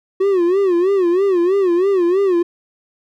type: tone with vibrato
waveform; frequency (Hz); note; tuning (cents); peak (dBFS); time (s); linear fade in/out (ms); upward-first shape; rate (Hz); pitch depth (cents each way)
triangle; 370; F#4; 0; -10; 0.2-2.43; 10; sine; 3.1; 140
effects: none